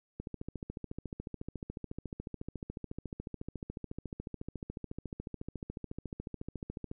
click train, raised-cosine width 3 ms, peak -26 dBFS, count 95, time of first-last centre 0.2-6.914 s, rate 14 Hz, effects none

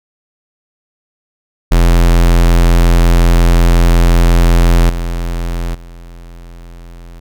square tone with level steps, 42.77 Hz, F1, 35 cents flat, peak -6 / -16 / -31 dBFS, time 1.71-7.2 s, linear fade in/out 10 ms, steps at 4.89 / 5.74 s, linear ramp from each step 10 ms, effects none

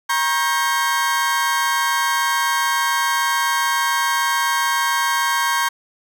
35% pulse tone cluster, 946 / 1093 / 1587 Hz, A#5 / C#6 / G6, +25 / -25 / +21 cents, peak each -20 dBFS, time 0.09-5.69 s, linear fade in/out 10 ms, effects none

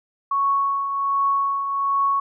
sine tone with tremolo, 1108.7 Hz, C#6, in tune, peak -16 dBFS, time 0.31-2.2 s, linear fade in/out 5 ms, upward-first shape triangle, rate 1.3 Hz, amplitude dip 55%, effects none

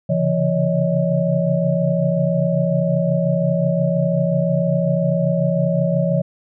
sine tone cluster, 137.2 / 142.8 / 170.2 / 563 / 629 Hz, C#3 / D3 / F3 / C#5 / D#5, -17 / -48 / -44 / +27 / +19 cents, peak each -25 / -25 / -18 / -21 / -24 dBFS, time 0.09-6.22 s, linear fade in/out 10 ms, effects none

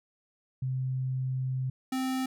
sine / square tone pair in turn, 130 / 260.5 Hz, C3 / C4, -11 / -7 cents, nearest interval octave, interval 1204 cents, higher second, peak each -28 / -29 dBFS, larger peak first, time 0.62-1.7 / 1.92-2.26 s, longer first, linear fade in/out 5 ms, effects none

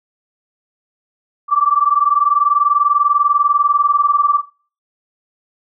sine tone pair together, 1154.5 / 1174.7 Hz, D6 / D6, -30 / 0 cents, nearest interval unison, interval 30 cents, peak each -14 dBFS, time 1.48-4.42 s, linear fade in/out 50 ms, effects noise-tail reverb RT60 0.4 s tail -18 dB re dry

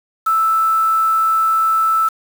sine tone with quantisation, 1318.5 Hz, E6, in tune, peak -12 dBFS, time 0.26-2.09 s, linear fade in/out 10 ms, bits 5, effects none

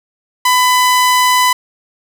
sawtooth tone, 1001 Hz, B5, 23 cents sharp, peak -5 dBFS, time 0.45-1.53 s, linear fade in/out 5 ms, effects none

